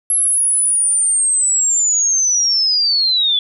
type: linear sweep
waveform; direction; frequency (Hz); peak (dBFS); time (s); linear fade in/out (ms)
sine; down; 11175 to 3413; -12; 0.1-3.39; 2
effects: none